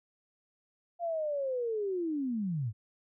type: linear sweep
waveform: sine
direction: down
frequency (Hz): 698.5 to 98.4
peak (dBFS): -30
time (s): 0.99-2.73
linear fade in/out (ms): 50
effects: none